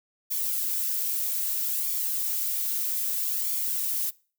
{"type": "noise with flanger", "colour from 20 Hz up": "violet", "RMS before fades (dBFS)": -28, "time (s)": [0.3, 4.11], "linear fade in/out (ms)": 20, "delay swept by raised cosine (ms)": [0.88, 3.58], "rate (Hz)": 0.62, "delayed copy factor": 0.5, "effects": ["noise-tail reverb RT60 0.4 s tail -23 dB re dry"]}